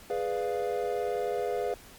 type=chord; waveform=triangle; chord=G# diminished seventh; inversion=none; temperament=equal; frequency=415.3 / 493.9 / 587.3 / 698.5 Hz; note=G#4 / B4 / D5 / F5; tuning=0 / 0 / 0 / 0 cents; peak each=-30 / -30 / -36 / -32 dBFS; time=0.1-1.74 s; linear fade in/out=2 ms; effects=pink hiss -51 dBFS RMS until 1.98 s + MP3 96 kbps